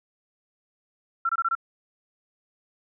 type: tone bursts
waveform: sine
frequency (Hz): 1356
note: E6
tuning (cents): +49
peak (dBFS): -21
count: 5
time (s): 1.25-1.552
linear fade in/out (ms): 5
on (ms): 42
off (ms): 23
effects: none